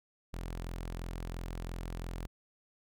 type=tone; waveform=sawtooth; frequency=42.92 Hz; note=F1; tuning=29 cents flat; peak=-34 dBFS; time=0.33-2.27 s; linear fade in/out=10 ms; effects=none